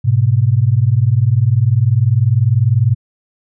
sine tone pair together, 105.69 / 125.8 Hz, G#2 / B2, +31 / +32 cents, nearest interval minor third, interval 301 cents, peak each -12 dBFS, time 0.04-2.95 s, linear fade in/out 20 ms, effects none

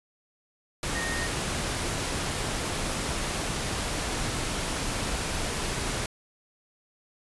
sine tone in noise, 1854 Hz, A#6, 10 cents flat, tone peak -32 dBFS, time 0.95-1.27 s, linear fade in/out 2 ms, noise pink, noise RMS -30 dBFS, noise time 0.83-6.06 s, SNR -5 dB, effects resampled to 24000 Hz

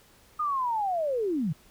sine linear sweep, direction down, 1244.5 to 135.2 Hz, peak -25 dBFS, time 0.39-1.53 s, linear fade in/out 10 ms, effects pink hiss -58 dBFS RMS until 1.7 s

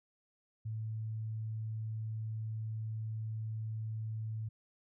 sine tone, 110 Hz, A2, in tune, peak -36 dBFS, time 0.65-4.49 s, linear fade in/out 10 ms, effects none

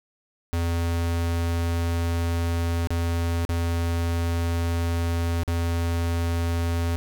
square tone with dropouts, 84.6 Hz, E2, 45 cents sharp, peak -23 dBFS, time 0.53-6.96 s, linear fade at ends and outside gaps 0 ms, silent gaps 2.872-2.905 / 3.451-3.492 / 5.434-5.478 s, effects none

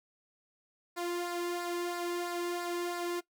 sawtooth tone with flanger, 349.2 Hz, F4, in tune, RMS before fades -35 dBFS, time 0.96-3.21 s, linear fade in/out 20 ms, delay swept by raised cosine 0.31 to 1.61 ms, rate 3 Hz, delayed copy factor -0.55, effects noise-tail reverb RT60 0.1 s tail -19 dB re dry

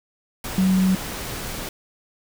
sine tone in noise, 187.8 Hz, F#3, 26 cents sharp, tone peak -15 dBFS, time 0.58-0.95 s, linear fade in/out 2 ms, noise pink, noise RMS -31 dBFS, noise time 0.44-1.69 s, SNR +13 dB, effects none

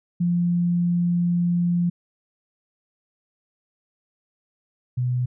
sine tone pair in turn, 174.1 / 124.72 Hz, F3 / B2, -5 / +17 cents, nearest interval tritone, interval 578 cents, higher first, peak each -18 / -20 dBFS, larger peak first, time 0.2-1.9 / 4.97-5.26 s, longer first, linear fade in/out 10 ms, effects none

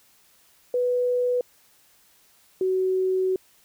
sine tone pair in turn, 493.9 / 374.6 Hz, B4 / F#4, 0 / +21 cents, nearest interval perfect fourth, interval 479 cents, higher first, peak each -20 dBFS, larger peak neither, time 0.74-1.41 / 2.61-3.36 s, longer second, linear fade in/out 2 ms, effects white hiss -59 dBFS RMS until 3.64 s

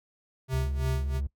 square tone with tremolo, 130.81 Hz, C3, in tune, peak -28 dBFS, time 0.48-1.21 s, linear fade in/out 50 ms, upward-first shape sine, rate 3 Hz, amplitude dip 90%
triangle tone with vibrato, 69.3 Hz, C#2, in tune, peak -26 dBFS, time 0.53-1.27 s, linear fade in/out 5 ms, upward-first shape triangle, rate 7.8 Hz, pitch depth 18 cents each way
effects noise-tail reverb RT60 0.1 s tail -20 dB re dry

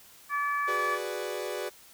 harmonic tone, 576 Hz, D5, 34 cents flat, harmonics 2 / 3 / 4, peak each -28 / -32 / -39 dBFS, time 0.29-0.99 s, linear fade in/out 50 ms
40% pulse chord, G# half-diminished seventh, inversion third, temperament equal, 370 / 415.3 / 493.9 / 587.3 Hz, F#4 / G#4 / B4 / D5, 0 / 0 / 0 / 0 cents, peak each -37 dBFS, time 0.67-1.7 s, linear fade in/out 20 ms
effects white hiss -54 dBFS RMS until 1.93 s

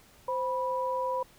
sine tone pair together, 520 / 981.6 Hz, C5 / B5, -11 / -11 cents, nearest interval major seventh, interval 1100 cents, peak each -31 / -30 dBFS, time 0.28-1.23 s, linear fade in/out 5 ms, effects pink hiss -58 dBFS RMS until 1.38 s

